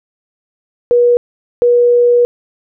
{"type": "tone pair in turn", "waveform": "sine", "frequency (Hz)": [482.7, 482.7], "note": ["B4", "B4"], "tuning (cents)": [-40, -40], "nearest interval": "unison", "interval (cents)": 0, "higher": "neither", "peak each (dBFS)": -6, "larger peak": "neither", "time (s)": [[0.91, 1.17], [1.62, 2.25]], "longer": "second", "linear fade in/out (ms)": 0, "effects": []}